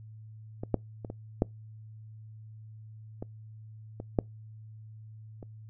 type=clicks; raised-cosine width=2 ms; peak=-22 / -11 / -25 / -24 / -10 / -23 / -25 / -10 / -30 dBFS; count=9; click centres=0.635 / 0.743 / 1.048 / 1.101 / 1.421 / 3.225 / 4.001 / 4.188 / 5.428 s; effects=noise-tail reverb RT60 0.2 s tail -26 dB re dry + added 109 Hz sine -45 dBFS peak until 5.69 s